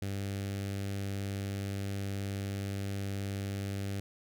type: tone with notch filter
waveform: sawtooth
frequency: 99 Hz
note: G2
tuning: 18 cents sharp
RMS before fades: -36 dBFS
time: 0.02-4 s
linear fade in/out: 0 ms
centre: 1000 Hz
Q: 1.1
effects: none